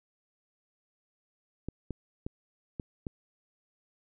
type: clicks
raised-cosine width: 3 ms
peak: -22 dBFS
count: 5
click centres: 1.686 / 1.907 / 2.265 / 2.798 / 3.068 s
effects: none